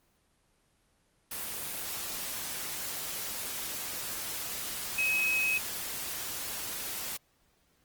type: tone in noise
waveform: sine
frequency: 2551 Hz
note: D#7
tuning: 43 cents sharp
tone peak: -26 dBFS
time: 4.98-5.58 s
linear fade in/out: 5 ms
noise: white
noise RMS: -37 dBFS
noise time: 1.31-7.17 s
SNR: +8 dB
effects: pink hiss -70 dBFS RMS until 7.84 s + Opus 24 kbps